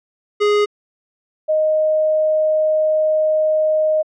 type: tone pair in turn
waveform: square / sine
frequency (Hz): 415.3 / 621.3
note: G#4 / D#5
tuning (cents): 0 / -3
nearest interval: perfect fifth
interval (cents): 697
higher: second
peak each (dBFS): -13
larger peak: neither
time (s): 0.4-0.66 / 1.48-4.03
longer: second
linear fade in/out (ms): 20
effects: low-pass 4000 Hz 12 dB/octave